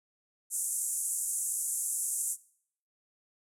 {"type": "band-pass noise", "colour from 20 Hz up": "white", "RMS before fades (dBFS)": -33, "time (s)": [0.5, 2.37], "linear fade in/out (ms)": 50, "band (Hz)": [7100, 11000], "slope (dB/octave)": 48, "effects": ["noise-tail reverb RT60 0.6 s tail -20 dB re dry"]}